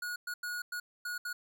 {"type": "tone bursts at uneven times", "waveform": "square", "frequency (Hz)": 1451, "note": "F#6", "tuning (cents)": -34, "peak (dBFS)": -36, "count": 6, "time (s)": [[0.02, 0.16], [0.27, 0.34], [0.43, 0.62], [0.72, 0.8], [1.05, 1.18], [1.25, 1.33]], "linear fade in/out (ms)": 5, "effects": []}